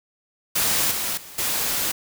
white noise with level steps, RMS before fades -21 / -26 / -41 / -24 dBFS, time 0.55-1.92 s, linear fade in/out 10 ms, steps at 0.91 / 1.17 / 1.38 s, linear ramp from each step 5 ms, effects none

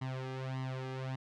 sawtooth tone with flanger, 130.81 Hz, C3, in tune, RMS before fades -39 dBFS, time 0.01-1.16 s, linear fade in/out 10 ms, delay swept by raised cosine 0.99 to 2.49 ms, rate 1.7 Hz, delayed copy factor +0.9, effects low-pass 4000 Hz 12 dB/octave

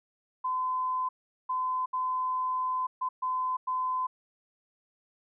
sine tone bursts at uneven times, 1021 Hz, C6, 43 cents flat, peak -27 dBFS, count 6, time 0.44-1.09 / 1.49-1.86 / 1.93-2.87 / 3.01-3.09 / 3.22-3.57 / 3.67-4.07 s, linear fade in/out 10 ms, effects none

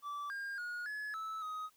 triangle tone with pitch steps, 1160 / 1610 / 1443 / 1702 / 1307 / 1257 Hz, D6 / G6 / F#6 / G#6 / E6 / D#6, -22 / +46 / -44 / +42 / -15 / +17 cents, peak -37 dBFS, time 0.02-1.7 s, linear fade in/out 50 ms, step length 280 ms, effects white hiss -70 dBFS RMS until 1.76 s

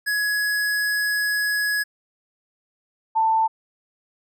square / sine tone pair in turn, 1679 / 889.4 Hz, G#6 / A5, +18 / +18 cents, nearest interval major seventh, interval 1100 cents, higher first, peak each -21 / -16 dBFS, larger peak second, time 0.06-1.84 / 3.15-3.48 s, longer first, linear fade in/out 20 ms, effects none

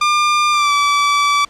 sawtooth tone with pitch glide, 1200 to 1154.4 Hz, D6 to D6, +37 to -30 cents, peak -8 dBFS, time 0.01-1.45 s, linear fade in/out 5 ms, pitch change -67 cents, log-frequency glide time 0.51-0.73 s, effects pink hiss -47 dBFS RMS until 1.49 s + low-pass 6000 Hz 12 dB/octave

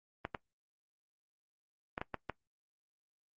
clicks, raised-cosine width 0.5 ms, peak -21 dBFS, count 6, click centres 0.251 / 0.348 / 1.979 / 2.015 / 2.143 / 2.297 s, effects noise-tail reverb RT60 0.1 s tail -20 dB re dry + Opus 32 kbps

